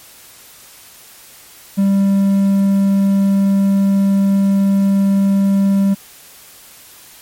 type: tone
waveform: triangle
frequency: 196.7 Hz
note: G3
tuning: 6 cents sharp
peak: -8 dBFS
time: 1.77-5.95 s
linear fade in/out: 20 ms
effects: white hiss -41 dBFS RMS until 7.21 s + MP3 64 kbps